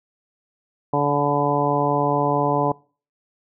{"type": "harmonic tone with a mistuned harmonic", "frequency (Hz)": 144.5, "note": "D3", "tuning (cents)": -28, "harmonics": [1, 2, 3, 4, 5, 6, 7], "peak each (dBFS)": [-25, -25, -25, -25, -25, -25, -25], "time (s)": [0.93, 2.72], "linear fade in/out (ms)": 5, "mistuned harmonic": 7, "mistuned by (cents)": -16, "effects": ["noise-tail reverb RT60 0.4 s tail -24 dB re dry"]}